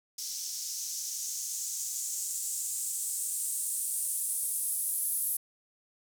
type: noise with band-pass filter sweep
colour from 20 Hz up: violet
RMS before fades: -34 dBFS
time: 0.18-5.37 s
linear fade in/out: 5 ms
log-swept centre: 5400 to 11000 Hz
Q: 3.2
effects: none